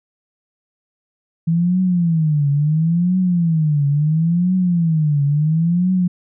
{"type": "tone with vibrato", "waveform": "sine", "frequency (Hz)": 162.3, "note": "E3", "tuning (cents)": -27, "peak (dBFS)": -13, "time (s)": [1.47, 6.08], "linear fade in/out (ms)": 10, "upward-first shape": "triangle", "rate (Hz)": 0.73, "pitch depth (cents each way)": 250, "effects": []}